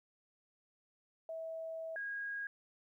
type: tone pair in turn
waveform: sine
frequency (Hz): 650 / 1637.9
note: E5 / G#6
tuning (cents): -24 / -24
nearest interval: octave + major third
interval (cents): 1600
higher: second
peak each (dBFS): -40 / -38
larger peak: second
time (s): 1.29-1.96 / 1.96-2.47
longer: first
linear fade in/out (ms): 2
effects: 13-bit